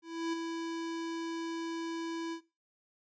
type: tone with ADSR envelope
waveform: square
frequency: 331 Hz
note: E4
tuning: 7 cents sharp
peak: -31 dBFS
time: 0.02-2.41 s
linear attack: 310 ms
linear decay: 11 ms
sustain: -5 dB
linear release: 86 ms
effects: noise-tail reverb RT60 0.3 s tail -19 dB re dry + resampled to 16000 Hz